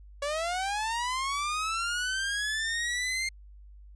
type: linear sweep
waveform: sawtooth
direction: up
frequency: 559 to 2120 Hz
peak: -25 dBFS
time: 0.22-3.29 s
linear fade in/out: 5 ms
effects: added 50 Hz sine -47 dBFS peak until 3.95 s + resampled to 22050 Hz